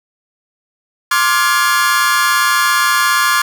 40% pulse chord, D half-diminished seventh, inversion third, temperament just, 1057.2 / 1174.7 / 1409.6 / 1691.5 Hz, C6 / D6 / F6 / Ab6, +18 / 0 / +16 / +31 cents, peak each -16 dBFS, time 1.11-3.42 s, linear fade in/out 5 ms, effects none

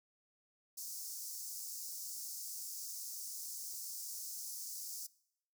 pink high-pass noise, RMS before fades -45 dBFS, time 0.77-5.07 s, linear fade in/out 10 ms, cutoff 5100 Hz, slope 48 dB/octave, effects noise-tail reverb RT60 0.7 s tail -21 dB re dry

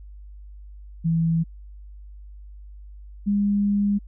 sine tone pair in turn, 164.81 / 203 Hz, E3 / G#3, 0 / -39 cents, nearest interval major third, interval 361 cents, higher second, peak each -18 / -18 dBFS, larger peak neither, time 1.04-1.44 / 3.26-3.99 s, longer second, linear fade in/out 20 ms, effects added 50 Hz sine -39 dBFS peak until 4.07 s

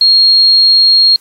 sine tone, 4260 Hz, C8, 30 cents sharp, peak -4 dBFS, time 0.01-1.16 s, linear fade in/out 2 ms, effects white hiss -48 dBFS RMS until 1.2 s + AAC 48 kbps

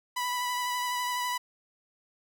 sawtooth tone with vibrato, 987.8 Hz, B5, in tune, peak -25 dBFS, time 0.16-1.38 s, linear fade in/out 10 ms, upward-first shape sine, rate 12 Hz, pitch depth 17 cents each way, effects none

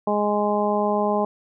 harmonic tone, 207.7 Hz, G#3, in tune, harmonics 1 / 2 / 3 / 4 / 5, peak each -25 / -25 / -24 / -25 / -28 dBFS, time 0.07-1.25 s, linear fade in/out 5 ms, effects none

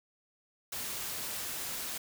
white noise, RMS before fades -38 dBFS, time 0.72-1.98 s, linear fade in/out 5 ms, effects none

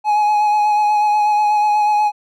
triangle tone with vibrato, 840 Hz, G#5, 19 cents sharp, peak -10 dBFS, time 0.04-2.12 s, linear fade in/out 50 ms, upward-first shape sine, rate 8.2 Hz, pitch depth 21 cents each way, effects none

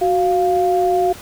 sine tone pair together, 370 / 698.5 Hz, F#4 / F5, 0 / 0 cents, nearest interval major seventh, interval 1100 cents, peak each -16 / -16 dBFS, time 0.01-1.13 s, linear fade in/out 10 ms, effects pink hiss -37 dBFS RMS until 1.21 s

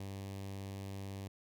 sawtooth tone with notch filter, 98 Hz, G2, in tune, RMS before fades -44 dBFS, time 0-1.28 s, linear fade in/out 5 ms, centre 1400 Hz, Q 1.6, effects none

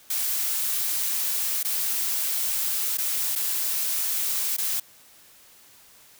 blue noise with dropouts, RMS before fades -26 dBFS, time 0.1-4.8 s, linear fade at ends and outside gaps 5 ms, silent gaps 1.63-1.647 / 2.973-2.982 / 3.354-3.358 / 4.567-4.582 s, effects white hiss -53 dBFS RMS until 6.19 s

